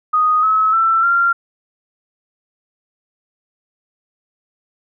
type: tone with pitch steps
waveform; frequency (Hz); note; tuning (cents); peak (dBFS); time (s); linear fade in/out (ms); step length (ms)
sine; 1244.5 / 1289.1 / 1335.4 / 1383.3; D#6 / E6 / E6 / F6; 0 / -39 / +22 / -17; -11; 0.13-1.33; 10; 300
effects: none